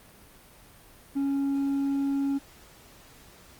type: tone with hard clipping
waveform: sine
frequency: 277.2 Hz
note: C#4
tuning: in tune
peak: -25 dBFS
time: 1.15-2.39 s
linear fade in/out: 20 ms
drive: 2 dB
effects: pink hiss -53 dBFS RMS until 3.59 s + Opus 32 kbps